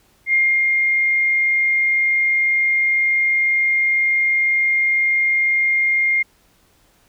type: tone with ADSR envelope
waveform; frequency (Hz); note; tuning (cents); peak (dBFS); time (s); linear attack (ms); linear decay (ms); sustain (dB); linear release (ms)
sine; 2121; C7; +23; -12; 0.26-6.23; 73; 290; -2; 13
effects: pink hiss -57 dBFS RMS until 7.08 s